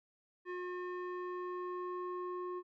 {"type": "tone with low-pass filter sweep", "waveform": "square", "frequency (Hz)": 360, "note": "F#4", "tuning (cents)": -47, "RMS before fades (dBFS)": -41, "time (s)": [0.45, 2.63], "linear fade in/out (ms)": 50, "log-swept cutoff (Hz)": [1800, 940], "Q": 2.3, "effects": []}